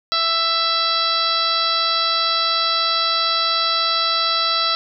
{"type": "harmonic tone", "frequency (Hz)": 663, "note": "E5", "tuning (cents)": 10, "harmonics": [1, 2, 3, 4, 5, 6, 7, 8], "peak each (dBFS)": [-30, -21, -31, -32, -27, -21, -24, -28], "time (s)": [0.12, 4.75], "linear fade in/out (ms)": 0, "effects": []}